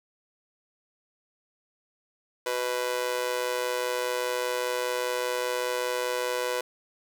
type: tone with amplitude modulation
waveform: sawtooth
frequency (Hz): 496.4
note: B4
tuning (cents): +9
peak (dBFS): -19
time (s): 2.46-6.61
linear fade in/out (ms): 5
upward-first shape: sine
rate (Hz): 125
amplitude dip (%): 90
effects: none